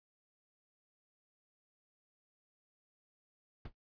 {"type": "noise with exponential decay", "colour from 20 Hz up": "brown", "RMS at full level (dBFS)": -34, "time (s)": [3.65, 3.73], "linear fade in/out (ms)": 5, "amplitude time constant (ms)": 16, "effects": ["noise-tail reverb RT60 0.1 s tail -24 dB re dry", "resampled to 11025 Hz"]}